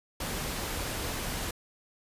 pink noise, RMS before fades -34 dBFS, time 0.2-1.51 s, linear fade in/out 5 ms, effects resampled to 32000 Hz

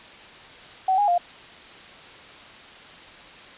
sine tone with pitch steps, 757 / 821 / 701 Hz, F#5 / G#5 / F5, +39 / -20 / +6 cents, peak -17 dBFS, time 0.88-1.18 s, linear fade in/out 5 ms, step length 100 ms, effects white hiss -44 dBFS RMS until 3.57 s + resampled to 8000 Hz

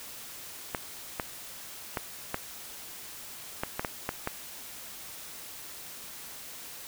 clicks, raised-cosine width 0.5 ms, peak -14 dBFS, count 9, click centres 0.748 / 1.198 / 1.972 / 2.344 / 3.635 / 3.795 / 3.848 / 4.091 / 4.274 s, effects white hiss -44 dBFS RMS until 6.87 s

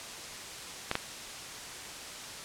clicks, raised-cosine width 0.3 ms, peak -12 dBFS, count 2, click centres 0.914 / 0.954 s, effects white hiss -42 dBFS RMS until 2.44 s + low-pass 8000 Hz 12 dB/octave

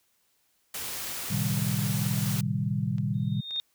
white noise, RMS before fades -35 dBFS, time 0.74-2.41 s, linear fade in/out 5 ms
sine chord, A half-diminished seventh, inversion none, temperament equal with one note detuned, 112.57 / 130.81 / 155.56 / 196 Hz, A2 / C3 / Eb3 / G3, +40 / 0 / 0 / 0 cents, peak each -31 dBFS, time 1.3-3.41 s, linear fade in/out 10 ms
clicks, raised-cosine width 0.2 ms, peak -31 dBFS, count 5, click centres 2.055 / 2.983 / 3.509 / 3.561 / 3.598 s
sine tone with exponential growth, 3677 Hz, A#7, 24 cents flat, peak -25 dBFS, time 3.14-3.6 s, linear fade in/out 0 ms, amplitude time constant 99 ms
effects white hiss -70 dBFS RMS until 3.74 s

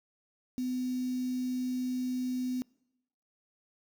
sine tone with quantisation, 252.6 Hz, B3, 39 cents sharp, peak -30 dBFS, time 0.58-2.62 s, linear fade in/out 0 ms, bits 8, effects noise-tail reverb RT60 0.9 s tail -25 dB re dry

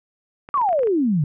clicks, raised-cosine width 0.5 ms, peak -23 dBFS, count 9, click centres 0.489 / 0.542 / 0.576 / 0.615 / 0.69 / 0.729 / 0.792 / 0.833 / 0.872 s
sine exponential sweep, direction down, 1200 to 138.59 Hz, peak -16 dBFS, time 0.54-1.24 s, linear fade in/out 2 ms
effects none

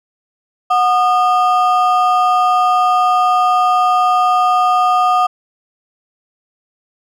triangle ring-modulated tone, 978 Hz, B5, 17 cents flat, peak -5 dBFS, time 0.7-5.27 s, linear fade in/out 10 ms, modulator 246 Hz, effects none

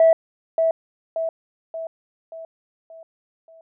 sine tone with echo, 653 Hz, E5, 17 cents flat, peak -9 dBFS, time 0-0.13 s, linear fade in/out 2 ms, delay 580 ms, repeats 6, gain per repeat -6 dB, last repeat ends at 3.61 s, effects tanh soft clip ceiling -7 dBFS

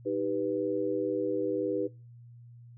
sine chord, Eb augmented, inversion none, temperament equal, 311.1 / 392 / 493.9 Hz, Eb4 / G4 / B4, 0 / 0 / 0 cents, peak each -33 / -32 / -31 dBFS, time 0.05-1.88 s, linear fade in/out 20 ms, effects noise-tail reverb RT60 0.3 s tail -22 dB re dry + added 119 Hz sine -48 dBFS peak until 2.77 s

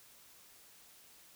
silence, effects white hiss -60 dBFS RMS until 1.35 s

